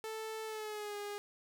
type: tone with pitch glide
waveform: sawtooth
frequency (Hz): 440 to 410.5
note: A4 to G#4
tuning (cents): 0 to -20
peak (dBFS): -36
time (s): 0.04-1.18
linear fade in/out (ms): 0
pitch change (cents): -120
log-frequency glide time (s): 0.45-0.97
effects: none